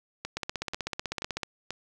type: two click trains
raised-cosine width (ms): 0.2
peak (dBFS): -16 / -14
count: 4 / 18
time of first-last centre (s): 0.25-1.706 / 0.37-1.433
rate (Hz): 2.06 / 16
effects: none